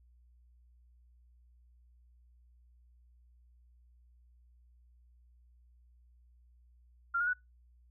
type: tone with pitch steps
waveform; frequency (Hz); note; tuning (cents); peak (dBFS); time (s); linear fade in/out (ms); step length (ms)
sine; 1387 / 1432.6 / 1479.7; F6 / F6 / F#6; -12 / +44 / 0; -28; 7.14-7.335; 10; 65
effects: noise-tail reverb RT60 0.2 s tail -25 dB re dry + added 60 Hz sine -60 dBFS peak until 7.9 s